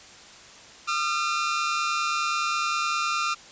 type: tone pair together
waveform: sawtooth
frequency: 1213 / 1362.6 Hz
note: D#6 / F6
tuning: -44 / -43 cents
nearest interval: major second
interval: 201 cents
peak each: -23 dBFS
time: 0.87-3.35 s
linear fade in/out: 20 ms
effects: white hiss -47 dBFS RMS until 3.51 s + resampled to 16000 Hz